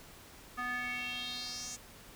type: tone with band-pass filter sweep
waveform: square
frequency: 246.9 Hz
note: B3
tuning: in tune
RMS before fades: -39 dBFS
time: 0.57-1.77 s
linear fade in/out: 20 ms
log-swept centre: 1400 to 7000 Hz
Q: 4.4
effects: pink hiss -54 dBFS RMS until 2.15 s